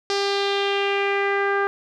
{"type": "tone with low-pass filter sweep", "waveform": "sawtooth", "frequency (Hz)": 398.7, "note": "G4", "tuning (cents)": 29, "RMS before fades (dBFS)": -22, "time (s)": [0.1, 1.67], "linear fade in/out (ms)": 0, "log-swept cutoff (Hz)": [5100, 1500], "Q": 3.1, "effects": []}